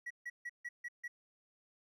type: tone bursts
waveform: triangle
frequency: 1929 Hz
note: B6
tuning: 41 cents flat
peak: -37 dBFS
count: 6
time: 0.06-1.08 s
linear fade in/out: 10 ms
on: 45 ms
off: 150 ms
effects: tanh soft clip ceiling -34 dBFS